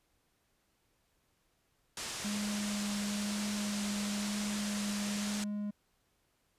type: low-pass noise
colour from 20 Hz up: white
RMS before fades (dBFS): -41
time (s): 1.97-5.44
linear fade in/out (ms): 2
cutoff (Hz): 8400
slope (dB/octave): 24
type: tone with vibrato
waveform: triangle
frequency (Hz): 206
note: G#3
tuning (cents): -14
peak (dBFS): -32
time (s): 2.24-5.71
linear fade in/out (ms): 10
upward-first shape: sine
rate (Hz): 1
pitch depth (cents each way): 10
effects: pink hiss -75 dBFS RMS until 6.58 s + resampled to 32000 Hz